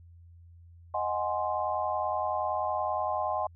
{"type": "chord", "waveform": "sine", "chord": "Ab dominant seventh", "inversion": "second", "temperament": "equal", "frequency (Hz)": [622.3, 740, 830.6, 1046.5], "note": ["Eb5", "Gb5", "Ab5", "C6"], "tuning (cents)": [0, 0, 0, 0], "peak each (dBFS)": -33, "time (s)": [0.94, 3.47], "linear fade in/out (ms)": 5, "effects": ["added 85 Hz sine -50 dBFS peak until 3.55 s"]}